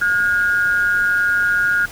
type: tone pair together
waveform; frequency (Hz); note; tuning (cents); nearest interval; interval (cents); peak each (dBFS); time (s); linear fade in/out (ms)
sine; 1436 / 1629.6; F6 / G#6; +48 / -33; major second; 219; -15 / -20; 0.01-1.86; 10
effects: pink hiss -36 dBFS RMS until 1.91 s